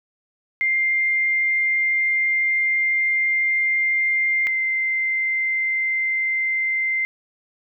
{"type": "tone pair in turn", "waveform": "sine", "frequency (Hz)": [2102, 2083], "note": ["C7", "C7"], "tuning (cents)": [7, -8], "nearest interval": "unison", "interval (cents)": 15, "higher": "first", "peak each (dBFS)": [-17, -19], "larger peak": "first", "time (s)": [[0.61, 4.47], [4.47, 7.05]], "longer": "first", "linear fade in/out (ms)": 0, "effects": []}